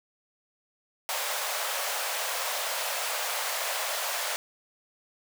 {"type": "high-pass noise", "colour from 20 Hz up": "pink", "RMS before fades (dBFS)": -31, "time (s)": [1.09, 4.36], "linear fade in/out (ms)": 0, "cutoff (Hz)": 530, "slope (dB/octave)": 48, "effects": []}